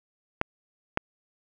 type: clicks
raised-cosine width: 0.5 ms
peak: -8 dBFS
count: 2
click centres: 0.414 / 0.974 s
effects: none